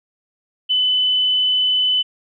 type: tone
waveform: sine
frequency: 3011 Hz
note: F#7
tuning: 30 cents sharp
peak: -14 dBFS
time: 0.69-2.03 s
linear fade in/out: 20 ms
effects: none